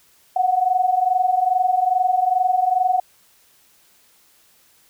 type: tone pair together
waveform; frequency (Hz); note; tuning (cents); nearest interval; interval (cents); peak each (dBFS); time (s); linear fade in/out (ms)
sine; 722 / 744.4; F#5 / F#5; -43 / +10; minor second; 53; -20 / -17; 0.36-3; 5
effects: white hiss -56 dBFS RMS until 4.89 s